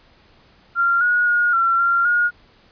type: tone with pitch steps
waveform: sine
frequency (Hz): 1385 / 1450 / 1435 / 1359 / 1382 / 1434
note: F6 / F#6 / F6 / F6 / F6 / F6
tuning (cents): -15 / -35 / +47 / -48 / -19 / +45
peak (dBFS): -14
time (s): 0.75-2.31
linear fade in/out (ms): 50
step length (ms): 260
effects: pink hiss -53 dBFS RMS until 2.71 s + resampled to 11025 Hz